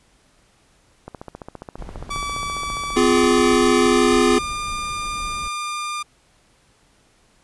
click train, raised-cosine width 1 ms, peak -19 dBFS, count 37, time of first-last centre 1.08-3.512 s, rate 14.8 Hz
brown noise, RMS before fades -35 dBFS, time 1.78-5.48 s, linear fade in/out 5 ms
sawtooth tone with pitch glide, 1151 to 1202 Hz, D6 to D6, -35 to +40 cents, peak -21 dBFS, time 2.1-6.03 s, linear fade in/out 10 ms, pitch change +75 cents, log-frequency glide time 3.79-4.16 s
square chord, F minor, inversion second, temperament equal with one note detuned, 255.4 / 349.2 / 415.3 Hz, C4 / F4 / Ab4, -42 / 0 / 0 cents, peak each -19 dBFS, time 2.96-4.39 s, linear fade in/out 10 ms
effects pink hiss -58 dBFS RMS until 7.43 s + resampled to 24000 Hz

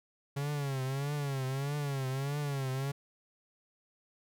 45% pulse tone with vibrato, 138.59 Hz, C#3, in tune, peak -32 dBFS, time 0.36-2.92 s, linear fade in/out 10 ms, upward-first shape triangle, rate 1.6 Hz, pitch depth 120 cents each way, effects none

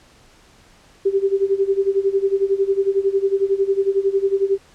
sine tone with tremolo, 392 Hz, G4, in tune, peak -12 dBFS, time 1.05-4.58 s, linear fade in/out 10 ms, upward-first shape sine, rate 11 Hz, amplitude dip 85%, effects pink hiss -51 dBFS RMS until 4.74 s + low-pass 8000 Hz 12 dB/octave

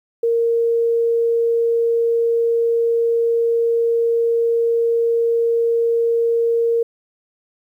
sine tone, 463.9 Hz, A#4, 8 cents flat, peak -14 dBFS, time 0.23-6.83 s, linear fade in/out 5 ms, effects 9-bit

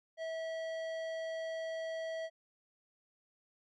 sine tone with tanh clipping, 649 Hz, E5, 27 cents flat, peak -39 dBFS, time 0.17-2.3 s, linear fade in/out 50 ms, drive 14 dB, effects none

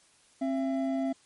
triangle tone pair together, 267 / 672.8 Hz, C4 / E5, +35 / +35 cents, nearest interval octave + major third, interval 1600 cents, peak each -26 / -31 dBFS, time 0.41-1.13 s, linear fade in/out 10 ms, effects white hiss -62 dBFS RMS until 1.25 s + MP3 48 kbps

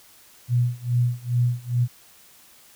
sine tone with tremolo, 121.8 Hz, B2, 24 cents flat, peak -16 dBFS, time 0.48-1.88 s, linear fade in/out 50 ms, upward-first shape sine, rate 2.4 Hz, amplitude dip 95%, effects white hiss -52 dBFS RMS until 2.75 s

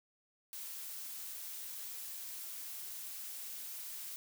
blue noise, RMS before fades -45 dBFS, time 0.53-4.16 s, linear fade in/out 0 ms, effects none

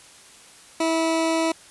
20% pulse tone, 325.7 Hz, E4, 21 cents flat, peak -15 dBFS, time 0.8-1.52 s, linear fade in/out 5 ms, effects white hiss -48 dBFS RMS until 1.7 s + resampled to 24000 Hz

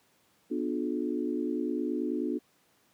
sine chord, B diminished seventh, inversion none, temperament just, 246.9 / 296.3 / 355.6 / 426.7 Hz, B3 / D4 / F4 / Ab4, 0 / +15 / +31 / +47 cents, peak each -33 / -32 / -34 / -38 dBFS, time 0.5-2.39 s, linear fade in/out 20 ms, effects pink hiss -67 dBFS RMS until 2.93 s + high-pass 150 Hz 12 dB/octave

